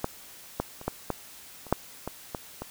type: clicks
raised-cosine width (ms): 1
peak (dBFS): -12 / -12 / -27 / -13 / -13 / -29 / -7 / -18 / -17 / -20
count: 10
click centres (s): 0.044 / 0.6 / 0.814 / 0.88 / 1.103 / 1.667 / 1.726 / 2.076 / 2.348 / 2.62
effects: white hiss -48 dBFS RMS until 2.7 s